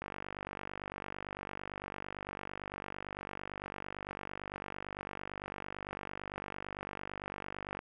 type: click train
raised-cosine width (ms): 0.5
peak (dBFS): -25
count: 381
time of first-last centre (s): 0.02-7.791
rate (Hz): 48.9
effects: none